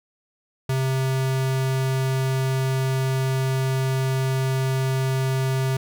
square tone, 132.2 Hz, C3, 18 cents sharp, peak -21 dBFS, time 0.69-5.77 s, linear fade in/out 5 ms, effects none

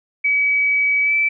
sine tone with pitch glide, 2278 to 2318 Hz, C#7 to D7, +47 to -23 cents, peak -14 dBFS, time 0.24-1.29 s, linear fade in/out 10 ms, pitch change +30 cents, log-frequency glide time 1.02-1.14 s, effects none

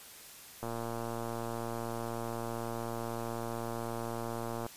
click train, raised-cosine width 1 ms, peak -24 dBFS, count 469, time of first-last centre 0.63-4.664 s, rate 116 Hz, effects white hiss -51 dBFS RMS until 4.76 s + resampled to 32000 Hz

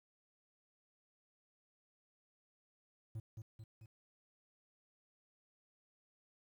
triangle tone with echo, 110 Hz, A2, in tune, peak -39 dBFS, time 3.15-3.2 s, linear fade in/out 5 ms, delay 220 ms, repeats 3, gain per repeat -4 dB, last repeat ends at 3.86 s, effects 12-bit

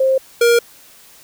sine / square tone pair in turn, 529 / 471.3 Hz, C5 / A#4, +19 / +19 cents, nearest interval major second, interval 200 cents, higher first, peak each -11 / -10 dBFS, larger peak second, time 0-0.18 / 0.41-0.59 s, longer neither, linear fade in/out 5 ms, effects white hiss -45 dBFS RMS until 1.23 s

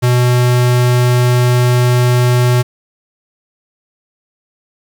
square tone, 123.47 Hz, B2, in tune, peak -9 dBFS, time 0.02-2.63 s, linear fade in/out 20 ms, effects 7-bit

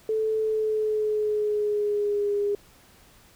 sine tone with pitch glide, 437.4 to 408.1 Hz, A4 to G#4, -10 to -30 cents, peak -22 dBFS, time 0.09-2.55 s, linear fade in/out 2 ms, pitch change -120 cents, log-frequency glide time 0.39-2.33 s, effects pink hiss -55 dBFS RMS until 3.35 s

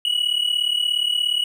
triangle tone pair together, 2908 / 2945 Hz, F#7 / F#7, -31 / -9 cents, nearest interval unison, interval 22 cents, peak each -20 dBFS, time 0.05-1.44 s, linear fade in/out 2 ms, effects none

